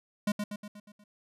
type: tone with echo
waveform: square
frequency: 207.2 Hz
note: G#3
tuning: 4 cents flat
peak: -26 dBFS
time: 0.27-0.32 s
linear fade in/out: 5 ms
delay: 120 ms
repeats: 6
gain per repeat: -5 dB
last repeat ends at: 1.04 s
effects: resampled to 32000 Hz